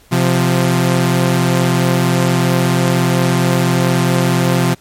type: tone pair together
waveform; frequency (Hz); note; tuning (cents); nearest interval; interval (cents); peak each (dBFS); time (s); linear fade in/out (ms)
sawtooth; 130.19 / 174.61; C3 / F3; -8 / 0; perfect fourth; 508; -10; 0.11-4.75; 20
effects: pink hiss -48 dBFS RMS until 4.8 s + MP3 64 kbps